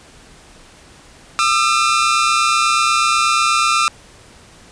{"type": "tone pair together", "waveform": "sawtooth", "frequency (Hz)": [1210, 1338.2], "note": ["D#6", "E6"], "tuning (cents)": [-49, 26], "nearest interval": "major second", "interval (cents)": 175, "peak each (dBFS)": [-12, -12], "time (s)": [1.39, 3.88], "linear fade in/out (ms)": 0, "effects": ["pink hiss -44 dBFS RMS until 4.71 s", "resampled to 22050 Hz"]}